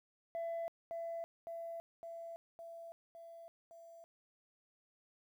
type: tone with echo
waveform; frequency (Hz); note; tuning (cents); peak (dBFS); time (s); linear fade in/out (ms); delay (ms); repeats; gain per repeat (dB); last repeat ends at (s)
sine; 670; E5; +28; -35; 0.35-0.68; 0; 560; 6; -3; 4.04
effects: tanh soft clip ceiling -36 dBFS + 12-bit